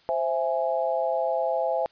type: chord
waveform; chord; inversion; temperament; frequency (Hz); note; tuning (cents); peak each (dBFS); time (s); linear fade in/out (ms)
sine; C augmented; none; equal with one note detuned; 523.3 / 662.7 / 830.6; C5 / E5 / G#5; 0 / +9 / 0; -27 / -26 / -29; 0.09-1.86; 0
effects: white hiss -59 dBFS RMS until 1.91 s + resampled to 11025 Hz